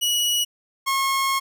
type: tone pair in turn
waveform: sawtooth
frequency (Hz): 2921 / 1084.1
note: F#7 / C#6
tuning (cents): -23 / -39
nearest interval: octave + perfect fourth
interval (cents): 1716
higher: first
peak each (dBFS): -16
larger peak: neither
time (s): 0.01-0.45 / 0.86-1.4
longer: second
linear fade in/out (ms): 20
effects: none